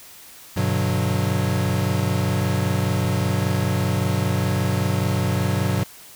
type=chord; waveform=square; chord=G major seventh; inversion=none; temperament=equal with one note detuned; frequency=98 / 123.11 / 146.83 / 185 Hz; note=G2 / B2 / D3 / F#3; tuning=0 / -5 / 0 / 0 cents; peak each=-24 / -25 / -29 / -26 dBFS; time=0.56-5.84 s; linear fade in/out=10 ms; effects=white hiss -44 dBFS RMS until 6.15 s